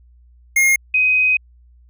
square / sine tone pair in turn, 2139 / 2514 Hz, C7 / D#7, +38 / +17 cents, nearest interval minor third, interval 279 cents, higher second, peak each -12 dBFS, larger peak neither, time 0.56-0.76 / 0.94-1.37 s, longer second, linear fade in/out 5 ms, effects added 60 Hz sine -46 dBFS peak until 1.89 s

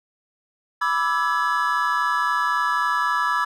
triangle chord, E dominant seventh, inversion second, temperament equal with one note detuned, 987.8 / 1174.7 / 1318.5 / 1688.3 Hz, B5 / D6 / E6 / G#6, 0 / 0 / 0 / +28 cents, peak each -23 dBFS, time 0.81-3.45 s, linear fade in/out 10 ms, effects none

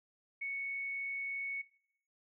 sine tone with frequency modulation, 2217 Hz, C#7, in tune, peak -36 dBFS, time 0.41-1.62 s, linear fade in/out 10 ms, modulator 43.1 Hz, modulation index 0.2, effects noise-tail reverb RT60 0.7 s tail -21 dB re dry

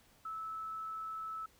sine tone, 1307 Hz, E6, 15 cents flat, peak -39 dBFS, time 0.25-1.46 s, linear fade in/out 5 ms, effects pink hiss -66 dBFS RMS until 1.59 s

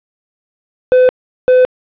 triangle tone pair in turn, 507 / 507 Hz, B4 / B4, +45 / +45 cents, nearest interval unison, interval 0 cents, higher neither, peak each -3 dBFS, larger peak neither, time 0.92-1.09 / 1.48-1.65 s, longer neither, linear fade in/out 0 ms, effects resampled to 8000 Hz + 7-bit

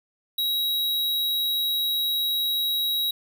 square tone, 3847 Hz, B7, 46 cents flat, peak -23 dBFS, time 0.38-3.11 s, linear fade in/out 5 ms, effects none

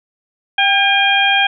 harmonic tone with a mistuned harmonic, 806 Hz, G5, 48 cents sharp, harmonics 1 / 2 / 3 / 4, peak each -16 / -16 / -16 / -16 dBFS, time 0.58-1.47 s, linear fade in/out 5 ms, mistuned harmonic 1, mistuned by -42 cents, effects none

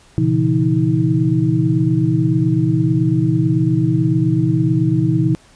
sine tone cluster, 120.1 / 138.4 / 167.3 / 318.1 Hz, B2 / C#3 / E3 / D#4, -48 / -2 / +26 / +38 cents, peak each -18 dBFS, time 0.18-5.35 s, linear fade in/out 0 ms, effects pink hiss -49 dBFS RMS until 5.55 s + resampled to 22050 Hz

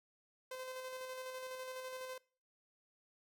sawtooth tone with tremolo, 515 Hz, C5, 28 cents flat, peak -39 dBFS, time 0.51-2.18 s, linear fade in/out 5 ms, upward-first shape square, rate 12 Hz, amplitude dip 30%, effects noise-tail reverb RT60 0.4 s tail -22 dB re dry

